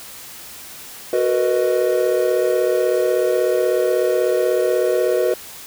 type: chord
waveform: triangle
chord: B major seventh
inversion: second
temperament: equal with one note detuned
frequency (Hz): 370 / 457.6 / 493.9 / 622.3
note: F#4 / A#4 / B4 / D#5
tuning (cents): 0 / -32 / 0 / 0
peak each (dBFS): -18 / -22 / -17 / -20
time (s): 1.13-5.34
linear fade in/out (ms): 2
effects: white hiss -37 dBFS RMS until 5.66 s